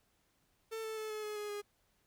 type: tone with pitch steps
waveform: 45% pulse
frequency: 446 / 440.1 / 434.3 / 428.6 / 422.9 / 417.3 / 411.8 Hz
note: A4 / A4 / A4 / A4 / G#4 / G#4 / G#4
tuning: +23 / 0 / -23 / -45 / +31 / +8 / -15 cents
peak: -39 dBFS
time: 0.71-1.62 s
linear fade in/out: 20 ms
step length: 130 ms
effects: pink hiss -75 dBFS RMS until 2.06 s